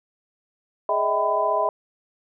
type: tone cluster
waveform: sine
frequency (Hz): 417.5 / 612 / 647 / 781 / 1003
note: G#4 / D#5 / E5 / G5 / B5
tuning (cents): +9 / -29 / -32 / -7 / +26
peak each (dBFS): -29 / -28 / -23 / -29 / -23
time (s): 0.89-1.69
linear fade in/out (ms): 2
effects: none